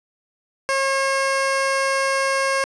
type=tone; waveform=15% pulse; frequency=541 Hz; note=C#5; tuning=42 cents flat; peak=-12 dBFS; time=0.69-2.64 s; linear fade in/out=0 ms; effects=resampled to 22050 Hz + 8-bit